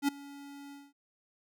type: tone with ADSR envelope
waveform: square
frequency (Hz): 282.3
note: C#4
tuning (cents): +32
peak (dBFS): -24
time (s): 0.02-0.93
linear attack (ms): 62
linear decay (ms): 9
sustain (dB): -22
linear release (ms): 210
effects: none